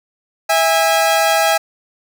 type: tone pair together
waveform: sawtooth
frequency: 653.9 / 816 Hz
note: E5 / G#5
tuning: -14 / -31 cents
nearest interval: major third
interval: 383 cents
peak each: -11 dBFS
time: 0.49-1.58 s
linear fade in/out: 10 ms
effects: none